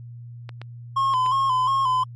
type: clicks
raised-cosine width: 0.3 ms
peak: -21 dBFS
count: 4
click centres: 0.492 / 0.616 / 1.138 / 1.262 s
type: tone with vibrato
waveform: triangle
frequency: 1049 Hz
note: C6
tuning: 4 cents sharp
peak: -16 dBFS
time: 0.96-2.04 s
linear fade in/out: 10 ms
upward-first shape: square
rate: 2.8 Hz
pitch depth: 53 cents each way
effects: added 119 Hz sine -36 dBFS peak until 2.15 s + MP3 48 kbps